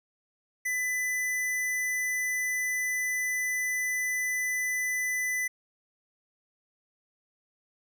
square tone, 2000 Hz, B6, 21 cents sharp, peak -28 dBFS, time 0.65-5.48 s, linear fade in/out 10 ms, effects none

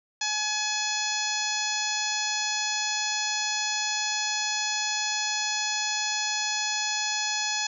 harmonic tone, 847 Hz, G#5, 34 cents sharp, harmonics 1 / 2 / 3 / 4 / 5 / 6 / 7 / 8, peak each -34 / -34 / -34 / -34 / -34 / -34 / -34 / -34 dBFS, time 0.21-7.67 s, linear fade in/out 5 ms, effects none

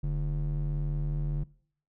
triangle ring-modulated tone, 93.2 Hz, F#2, 13 cents sharp, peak -22 dBFS, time 0.03-1.44 s, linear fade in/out 10 ms, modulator 52.5 Hz, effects noise-tail reverb RT60 0.6 s tail -22 dB re dry

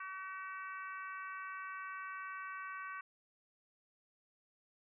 harmonic tone, 379.9 Hz, F#4, 46 cents sharp, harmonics 3 / 4 / 5 / 6 / 7, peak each -45 / -47 / -52 / -55 / -57 dBFS, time 0-3.01 s, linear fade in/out 5 ms, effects none

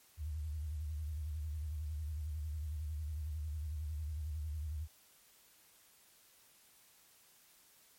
sine tone with vibrato, 76.4 Hz, D#2, 31 cents flat, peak -37 dBFS, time 0.17-4.88 s, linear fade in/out 50 ms, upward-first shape square, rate 11 Hz, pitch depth 80 cents each way, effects white hiss -65 dBFS RMS until 7.98 s + MP3 64 kbps

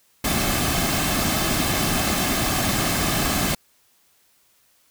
pink noise with comb filter, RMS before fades -22 dBFS, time 0.24-3.55 s, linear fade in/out 5 ms, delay 2.1 ms, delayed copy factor -0.5, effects white hiss -61 dBFS RMS until 4.9 s

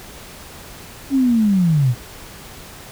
sine linear sweep, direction down, 280 to 114.8 Hz, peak -12 dBFS, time 1.1-1.95 s, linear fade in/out 50 ms, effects pink hiss -38 dBFS RMS until 2.91 s

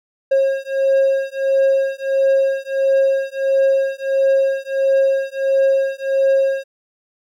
triangle beating tone pair, 540 / 541.5 Hz, C#5 / C#5, -45 / -41 cents, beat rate 1.5 Hz, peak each -15 dBFS, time 0.31-6.64 s, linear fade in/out 10 ms, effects none

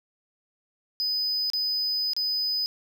triangle tone with dropouts, 5000 Hz, D#8, 8 cents sharp, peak -23 dBFS, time 1-2.66 s, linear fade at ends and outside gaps 0 ms, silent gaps 1.501-1.534 / 2.134-2.165 s, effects none

